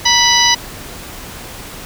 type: harmonic tone with a mistuned harmonic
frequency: 987.8 Hz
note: B5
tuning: in tune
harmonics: 1 / 2 / 3 / 4 / 5 / 6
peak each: -16 / -16 / -16 / -16 / -16 / -16 dBFS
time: 0.05-0.55 s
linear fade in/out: 10 ms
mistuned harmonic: 1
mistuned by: -72 cents
effects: pink hiss -31 dBFS RMS until 1.85 s